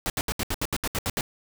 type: noise bursts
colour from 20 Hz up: pink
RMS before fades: -27 dBFS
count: 11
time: 0.06-1.209 s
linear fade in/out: 0 ms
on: 39 ms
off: 72 ms
effects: none